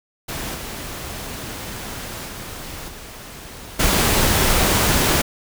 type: noise with level steps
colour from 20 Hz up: pink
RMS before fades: -28 / -31 / -33 / -37 / -17 dBFS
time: 0.28-5.22 s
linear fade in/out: 10 ms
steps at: 0.54 / 2.27 / 2.88 / 3.79 s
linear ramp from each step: 10 ms
effects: none